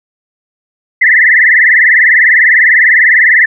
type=tone with vibrato; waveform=sine; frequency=1900 Hz; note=A#6; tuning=33 cents sharp; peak=-3 dBFS; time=1.01-3.46 s; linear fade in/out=10 ms; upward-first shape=triangle; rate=20 Hz; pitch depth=180 cents each way; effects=none